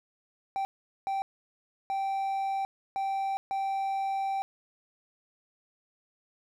triangle tone bursts at uneven times, 780 Hz, G5, 9 cents flat, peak -26 dBFS, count 5, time 0.56-0.65 / 1.07-1.22 / 1.9-2.65 / 2.96-3.37 / 3.51-4.42 s, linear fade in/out 0 ms, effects none

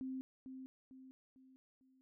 sine tone with echo, 261.6 Hz, C4, in tune, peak -40 dBFS, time 0.01-0.21 s, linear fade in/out 0 ms, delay 450 ms, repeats 4, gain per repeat -7 dB, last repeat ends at 2.01 s, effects none

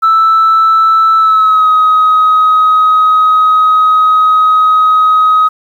sine tone with pitch glide, 1318.5 to 1262.6 Hz, E6 to D#6, 0 to +25 cents, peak -3 dBFS, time 0.02-5.49 s, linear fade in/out 20 ms, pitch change -75 cents, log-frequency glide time 1.17-1.68 s, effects tanh soft clip ceiling -2 dBFS + 7-bit

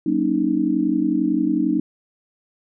sine chord, D# minor seventh, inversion first, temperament just, 186.68 / 233.3 / 280 / 311.1 Hz, F#3 / A#3 / C#4 / D#4, +16 / +2 / +18 / 0 cents, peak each -26 / -24 / -22 / -20 dBFS, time 0.06-1.8 s, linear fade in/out 5 ms, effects none

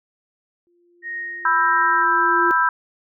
sine tone with exponential growth, 348 Hz, F4, 6 cents flat, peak -20 dBFS, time 0.67-2.51 s, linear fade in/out 0 ms, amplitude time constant 400 ms
sine tone with tremolo, 1864.7 Hz, A#6, in tune, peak -25 dBFS, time 1.02-2.06 s, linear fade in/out 50 ms, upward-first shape triangle, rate 1.6 Hz, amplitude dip 60%
sine chord, E minor, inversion second, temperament just, 988.9 / 1318.5 / 1582.2 Hz, B5 / E6 / G6, +2 / 0 / +16 cents, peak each -19 dBFS, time 1.45-2.69 s, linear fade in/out 2 ms
effects none

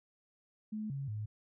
sine tone with pitch steps, 214.8 / 138 / 106.4 Hz, A3 / C#3 / G#2, -41 / -7 / +42 cents, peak -36 dBFS, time 0.72-1.26 s, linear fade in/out 10 ms, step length 180 ms, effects none

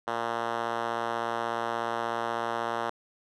5% pulse tone with band-pass filter, 116.54 Hz, A#2, in tune, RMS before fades -31 dBFS, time 0.07-2.9 s, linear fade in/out 5 ms, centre 900 Hz, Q 0.71, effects none

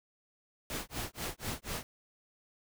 pink noise with tremolo, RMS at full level -36 dBFS, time 0.7-1.83 s, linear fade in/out 0 ms, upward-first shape sine, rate 4.1 Hz, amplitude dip 100%, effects none

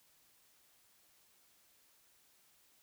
silence, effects white hiss -69 dBFS RMS until 2.82 s

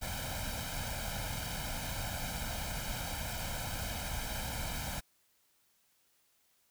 pink noise with comb filter, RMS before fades -38 dBFS, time 0.01-5.01 s, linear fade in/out 20 ms, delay 1.3 ms, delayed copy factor +0.8, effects white hiss -72 dBFS RMS until 6.7 s

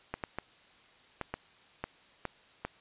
clicks, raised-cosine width 0.5 ms, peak -19 dBFS, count 8, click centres 0.14 / 0.238 / 0.386 / 1.213 / 1.34 / 1.84 / 2.253 / 2.65 s, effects white hiss -60 dBFS RMS until 2.8 s + resampled to 8000 Hz

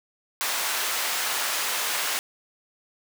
pink high-pass noise, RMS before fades -27 dBFS, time 0.41-2.19 s, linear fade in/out 0 ms, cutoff 950 Hz, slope 12 dB/octave, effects none

